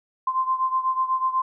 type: beating tone pair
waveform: sine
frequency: 1040 / 1048.1 Hz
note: C6 / C6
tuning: -11 / +3 cents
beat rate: 8.1 Hz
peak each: -22 / -26 dBFS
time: 0.27-1.42 s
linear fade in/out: 5 ms
effects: none